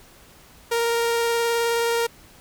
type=tone with vibrato; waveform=sawtooth; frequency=466.2 Hz; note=A#4; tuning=in tune; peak=-16 dBFS; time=0.71-2.07 s; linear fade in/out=10 ms; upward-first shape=square; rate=19 Hz; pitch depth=8 cents each way; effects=pink hiss -50 dBFS RMS until 2.4 s